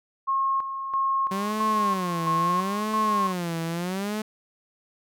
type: tone with tremolo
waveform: sine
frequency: 1080 Hz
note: C#6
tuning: 45 cents flat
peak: -21 dBFS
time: 0.27-3.34 s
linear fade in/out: 20 ms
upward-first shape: square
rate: 1.5 Hz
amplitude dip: 60%
type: tone with vibrato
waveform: sawtooth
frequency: 189.1 Hz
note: F#3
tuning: 38 cents sharp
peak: -23 dBFS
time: 1.31-4.22 s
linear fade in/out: 5 ms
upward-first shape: sine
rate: 0.76 Hz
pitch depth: 240 cents each way
effects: none